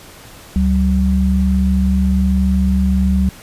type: tone pair together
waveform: sine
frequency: 71.17 / 190 Hz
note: C#2 / F#3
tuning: +46 / +46 cents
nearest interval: octave + perfect fourth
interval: 1700 cents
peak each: -14 dBFS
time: 0.56-3.29 s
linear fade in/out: 0 ms
effects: pink hiss -39 dBFS RMS until 3.42 s + resampled to 32000 Hz